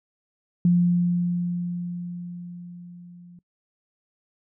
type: tone with level ramp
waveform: sine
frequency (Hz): 175.3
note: F3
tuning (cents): +7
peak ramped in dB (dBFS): -14 to -44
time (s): 0.65-3.39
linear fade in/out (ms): 2
effects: noise-tail reverb RT60 0.1 s tail -22 dB re dry